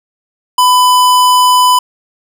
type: tone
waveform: square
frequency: 1000 Hz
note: B5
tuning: 21 cents sharp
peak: -6 dBFS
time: 0.58-1.79 s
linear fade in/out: 5 ms
effects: none